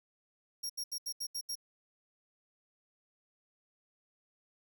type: tone bursts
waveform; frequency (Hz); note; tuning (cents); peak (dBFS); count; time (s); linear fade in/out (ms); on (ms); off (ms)
sawtooth; 5588; F8; 0; -33; 7; 0.63-1.555; 10; 67; 76
effects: none